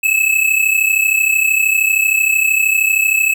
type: tone pair together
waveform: square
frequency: 2585 / 2618 Hz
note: E7 / E7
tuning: -34 / -13 cents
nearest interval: unison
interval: 21 cents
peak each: -15 dBFS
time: 0.03-3.34 s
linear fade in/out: 10 ms
effects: none